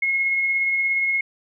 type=tone with tremolo; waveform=sine; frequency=2165 Hz; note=C#7; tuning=41 cents flat; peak=-17 dBFS; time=0.02-1.21 s; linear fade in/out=5 ms; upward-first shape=triangle; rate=17 Hz; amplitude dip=30%; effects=none